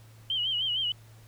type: tone with vibrato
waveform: sine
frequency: 3039 Hz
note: F#7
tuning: 46 cents sharp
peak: -26 dBFS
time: 0.3-0.92 s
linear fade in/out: 2 ms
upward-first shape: sine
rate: 6.5 Hz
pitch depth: 89 cents each way
effects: added 111 Hz sine -50 dBFS peak until 1.27 s + pink hiss -59 dBFS RMS until 1.27 s